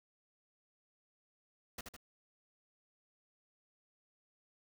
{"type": "noise with echo", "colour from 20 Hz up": "pink", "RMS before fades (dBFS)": -44, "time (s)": [1.78, 1.81], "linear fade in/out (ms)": 5, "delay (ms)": 78, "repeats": 2, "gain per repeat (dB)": -4, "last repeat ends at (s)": 1.966, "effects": []}